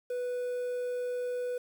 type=tone with quantisation; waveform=triangle; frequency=493.9 Hz; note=B4; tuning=in tune; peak=-29 dBFS; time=0.1-1.58 s; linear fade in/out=5 ms; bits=9; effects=none